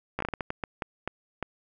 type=slowing click train; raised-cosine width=0.5 ms; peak=-15 dBFS; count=12; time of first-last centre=0.19-1.427 s; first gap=14 ms; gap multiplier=1.38; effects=none